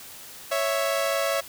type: tone pair together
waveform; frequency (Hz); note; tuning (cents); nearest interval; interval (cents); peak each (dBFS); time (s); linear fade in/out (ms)
sawtooth; 554.4 / 659.3; C#5 / E5; 0 / 0; minor third; 300; -22; 0.51-1.41; 10
effects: white hiss -43 dBFS RMS until 1.48 s